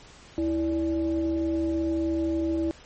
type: tone with frequency modulation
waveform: sine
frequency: 327.8 Hz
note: E4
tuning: 10 cents flat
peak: -23 dBFS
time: 0.38-2.71 s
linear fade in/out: 0 ms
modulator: 255 Hz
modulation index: 0.56
effects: pink hiss -50 dBFS RMS until 2.85 s + MP3 32 kbps